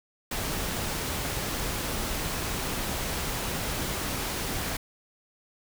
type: noise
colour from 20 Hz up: pink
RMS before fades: -31 dBFS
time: 0.31-4.77 s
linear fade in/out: 5 ms
effects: none